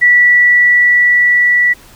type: tone with level ramp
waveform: sine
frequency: 1950 Hz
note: B6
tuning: 23 cents flat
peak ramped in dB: -4 to -7 dBFS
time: 0.01-1.74 s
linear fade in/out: 20 ms
effects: pink hiss -41 dBFS RMS until 1.95 s